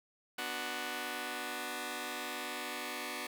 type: chord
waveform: 5% pulse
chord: B minor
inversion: none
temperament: just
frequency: 246.9 / 296.3 / 370.4 Hz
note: B3 / D4 / F#4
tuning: 0 / +15 / +2 cents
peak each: -31 dBFS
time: 0.38-3.27 s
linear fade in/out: 5 ms
effects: none